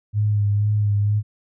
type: tone with vibrato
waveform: sine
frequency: 103.83 Hz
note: G#2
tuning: in tune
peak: -16 dBFS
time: 0.13-1.23 s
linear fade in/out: 50 ms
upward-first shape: sine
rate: 2.1 Hz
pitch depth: 28 cents each way
effects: none